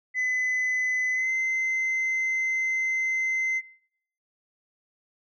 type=tone with pitch glide; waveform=sine; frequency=2015 to 2066 Hz; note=B6 to C7; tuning=+34 to -22 cents; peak=-21 dBFS; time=0.14-3.62 s; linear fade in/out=50 ms; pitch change=+44 cents; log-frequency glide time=1.12-1.31 s; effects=noise-tail reverb RT60 0.7 s tail -24 dB re dry + tanh soft clip ceiling -22 dBFS

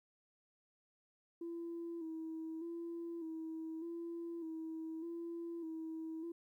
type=tone with vibrato; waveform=sine; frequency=329.6 Hz; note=E4; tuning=in tune; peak=-40 dBFS; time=1.41-6.32 s; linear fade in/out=5 ms; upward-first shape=square; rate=0.83 Hz; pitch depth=42 cents each way; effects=tanh soft clip ceiling -38 dBFS + 13-bit

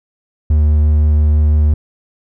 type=tone; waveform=triangle; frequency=75.5 Hz; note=D2; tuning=48 cents sharp; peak=-6 dBFS; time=0.5-1.74 s; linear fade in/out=5 ms; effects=none

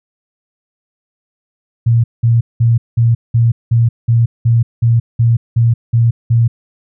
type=tone bursts; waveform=sine; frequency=116.54 Hz; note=A#2; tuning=in tune; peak=-7 dBFS; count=13; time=1.86-6.48 s; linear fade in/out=10 ms; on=180 ms; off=190 ms; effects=none

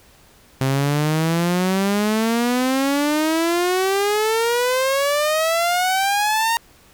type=exponential sweep; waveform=sawtooth; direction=up; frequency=131.2 to 932.3 Hz; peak=-13 dBFS; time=0.61-6.57 s; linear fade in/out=0 ms; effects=pink hiss -51 dBFS RMS until 6.93 s

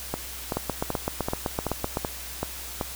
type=two click trains; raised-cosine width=1 ms; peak=-12 / -11 dBFS; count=8 / 12; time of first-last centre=0.14-2.812 / 0.57-1.971 s; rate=2.62 / 7.85 Hz; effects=added 63 Hz sine -43 dBFS peak until 2.95 s + white hiss -38 dBFS RMS until 2.95 s

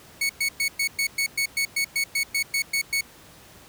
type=tone bursts; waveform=sawtooth; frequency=2217 Hz; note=C#7; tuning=in tune; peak=-18 dBFS; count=15; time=0.21-3.01 s; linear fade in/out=5 ms; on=84 ms; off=110 ms; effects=pink hiss -49 dBFS RMS until 3.68 s + high-pass 60 Hz 12 dB/octave

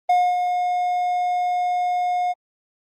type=tone with ADSR envelope; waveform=triangle; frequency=718 Hz; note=F5; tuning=48 cents sharp; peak=-11 dBFS; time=0.09-2.34 s; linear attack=7 ms; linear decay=260 ms; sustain=-6 dB; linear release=31 ms; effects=Opus 24 kbps

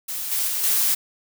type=noise with level steps; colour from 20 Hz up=blue; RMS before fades=-29 / -23 / -25 / -20 dBFS; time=0.08-0.95 s; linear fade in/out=10 ms; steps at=0.31 / 0.47 / 0.63 s; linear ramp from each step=10 ms; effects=none

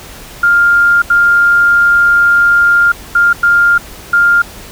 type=tone bursts at uneven times; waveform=sine; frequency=1402 Hz; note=F6; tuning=6 cents sharp; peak=-5 dBFS; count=5; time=0.43-1.02 / 1.1-2.92 / 3.15-3.33 / 3.43-3.78 / 4.13-4.42 s; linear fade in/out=5 ms; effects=added 50 Hz sine -39 dBFS peak until 4.71 s + pink hiss -32 dBFS RMS until 4.71 s

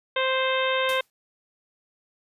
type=harmonic tone; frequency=523.3 Hz; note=C5; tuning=in tune; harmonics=1 / 2 / 3 / 4 / 5 / 6 / 7; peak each=-25 / -28 / -30 / -31 / -32 / -33 / -33 dBFS; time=0.16-1.01 s; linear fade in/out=5 ms
type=noise with exponential decay; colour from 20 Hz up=white; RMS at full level=-34 dBFS; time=0.89-1.1 s; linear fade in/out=0 ms; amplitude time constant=45 ms
effects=resampled to 32000 Hz

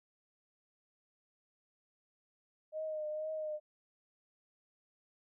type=tone with vibrato; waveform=sine; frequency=618 Hz; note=D#5; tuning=12 cents flat; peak=-36 dBFS; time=2.72-3.6 s; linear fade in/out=50 ms; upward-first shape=triangle; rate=2.1 Hz; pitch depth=37 cents each way; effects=none

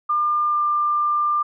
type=tone with pitch glide; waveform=sine; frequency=1200 to 1193.1 Hz; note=D6 to D6; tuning=+37 to +27 cents; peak=-17 dBFS; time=0.09-1.43 s; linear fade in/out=10 ms; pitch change=-10 cents; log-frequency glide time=0.47-0.63 s; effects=none

